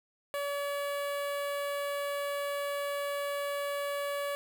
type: tone with notch filter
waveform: sawtooth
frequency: 570 Hz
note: C#5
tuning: 48 cents sharp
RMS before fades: -34 dBFS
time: 0.34-4.35 s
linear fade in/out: 0 ms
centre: 5700 Hz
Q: 1.1
effects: 10-bit